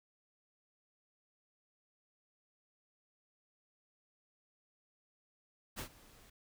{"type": "noise with ADSR envelope", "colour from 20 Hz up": "pink", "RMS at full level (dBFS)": -40, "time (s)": [5.76, 6.3], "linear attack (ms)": 31, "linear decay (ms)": 90, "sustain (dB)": -21, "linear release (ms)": 6, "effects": []}